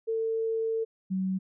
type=tone pair in turn; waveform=sine; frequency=448.8 / 188.7 Hz; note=A4 / F#3; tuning=+34 / +34 cents; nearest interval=octave + minor third; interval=1500 cents; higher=first; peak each=-26 / -26 dBFS; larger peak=neither; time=0.07-0.85 / 1.1-1.39 s; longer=first; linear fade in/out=20 ms; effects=none